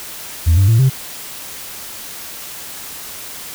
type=tone with pitch steps; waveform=sine; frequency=82.8 / 96.77 / 113.11 / 132.2 Hz; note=E2 / G2 / A2 / C3; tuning=+8 / -22 / +48 / +18 cents; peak=-6 dBFS; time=0.46-0.9 s; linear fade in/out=20 ms; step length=110 ms; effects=tanh soft clip ceiling -6 dBFS + white hiss -31 dBFS RMS until 3.54 s